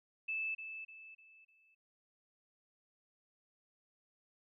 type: tone with echo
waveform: sine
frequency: 2627 Hz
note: E7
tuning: 7 cents flat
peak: -35 dBFS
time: 0.28-0.55 s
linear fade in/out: 10 ms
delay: 300 ms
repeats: 4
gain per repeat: -8 dB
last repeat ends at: 1.75 s
effects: none